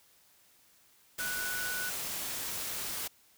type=tone in noise; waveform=sine; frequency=1480 Hz; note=F#6; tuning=in tune; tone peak=-35 dBFS; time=1.19-1.9 s; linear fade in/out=10 ms; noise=white; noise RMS=-37 dBFS; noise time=1.18-3.08 s; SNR=-1 dB; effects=white hiss -64 dBFS RMS until 3.37 s